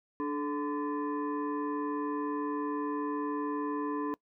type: tone with frequency modulation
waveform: sine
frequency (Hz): 293.7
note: D4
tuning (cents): 0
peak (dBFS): -30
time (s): 0.2-4.14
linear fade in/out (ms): 0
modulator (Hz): 727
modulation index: 0.99
effects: noise-tail reverb RT60 0.1 s tail -23 dB re dry